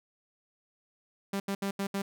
sawtooth tone bursts at uneven times, 197.5 Hz, G3, 13 cents sharp, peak -26 dBFS, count 5, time 1.33-1.4 / 1.48-1.55 / 1.62-1.71 / 1.79-1.87 / 1.94-2.02 s, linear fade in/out 5 ms, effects none

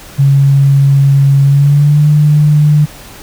sine tone with pitch glide, 138.59 to 149.4 Hz, C#3 to D3, 0 to +30 cents, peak -4 dBFS, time 0.18-2.86 s, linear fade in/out 20 ms, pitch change +130 cents, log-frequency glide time 1.44-2.04 s, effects pink hiss -33 dBFS RMS until 3.22 s

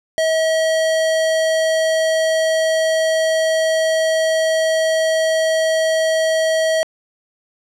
square tone, 641 Hz, E5, 49 cents flat, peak -15 dBFS, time 0.18-6.83 s, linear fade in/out 0 ms, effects low-pass 9000 Hz 12 dB/octave

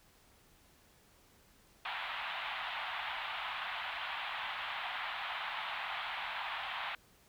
pink band-pass noise, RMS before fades -40 dBFS, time 1.85-6.95 s, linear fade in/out 2 ms, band 730 to 3600 Hz, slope 48 dB/octave, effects pink hiss -65 dBFS RMS until 7.28 s

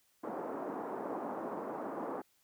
pink band-pass noise, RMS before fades -40 dBFS, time 0.23-2.22 s, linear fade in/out 10 ms, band 250 to 1100 Hz, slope 24 dB/octave, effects white hiss -72 dBFS RMS until 2.43 s

